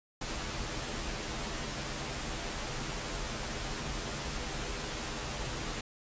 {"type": "noise with comb filter", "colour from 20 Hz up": "pink", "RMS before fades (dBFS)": -37, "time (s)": [0.21, 5.81], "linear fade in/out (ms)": 5, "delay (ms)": 11, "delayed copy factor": -0.6, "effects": ["resampled to 16000 Hz"]}